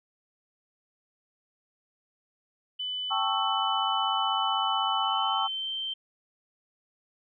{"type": "tone with pitch glide", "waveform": "sine", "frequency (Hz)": [3000, 3120], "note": ["F#7", "G7"], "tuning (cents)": [23, -9], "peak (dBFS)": -30, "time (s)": [2.79, 5.94], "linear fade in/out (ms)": 10, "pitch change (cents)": 68, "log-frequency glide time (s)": [5.01, 5.69]}
{"type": "chord", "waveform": "sine", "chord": "A dominant seventh", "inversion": "third", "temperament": "equal", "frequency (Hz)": [784, 880, 1108.7, 1318.5], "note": ["G5", "A5", "C#6", "E6"], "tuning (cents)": [0, 0, 0, 0], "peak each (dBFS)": -31, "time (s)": [3.1, 5.48], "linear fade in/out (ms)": 20}
{"effects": []}